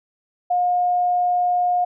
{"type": "tone", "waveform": "sine", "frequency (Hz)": 715, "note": "F5", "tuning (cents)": 41, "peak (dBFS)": -16, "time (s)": [0.5, 1.85], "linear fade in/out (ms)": 10, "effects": []}